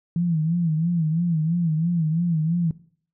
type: tone with vibrato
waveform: sine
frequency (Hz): 164.7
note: E3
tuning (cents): -1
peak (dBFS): -19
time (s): 0.16-2.71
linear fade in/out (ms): 2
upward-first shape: sine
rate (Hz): 3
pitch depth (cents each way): 110
effects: noise-tail reverb RT60 0.5 s tail -17 dB re dry